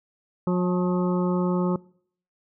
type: harmonic tone with a mistuned harmonic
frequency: 180.2 Hz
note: F#3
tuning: 45 cents flat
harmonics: 1 / 2 / 3 / 5 / 6 / 7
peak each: -21 / -27 / -31 / -35 / -37 / -38 dBFS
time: 0.47-1.76 s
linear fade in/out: 2 ms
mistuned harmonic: 5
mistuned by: -46 cents
effects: noise-tail reverb RT60 0.6 s tail -24 dB re dry